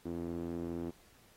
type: tone with band-pass filter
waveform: sawtooth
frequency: 84.8 Hz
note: E2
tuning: 50 cents sharp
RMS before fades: -39 dBFS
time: 0.05-0.91 s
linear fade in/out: 10 ms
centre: 310 Hz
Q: 2.8
effects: pink hiss -64 dBFS RMS until 1.36 s + AAC 48 kbps